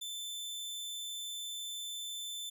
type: tone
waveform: sawtooth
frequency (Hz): 3534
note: A7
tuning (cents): +7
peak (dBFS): -36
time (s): 0.01-2.5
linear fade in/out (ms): 10
effects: none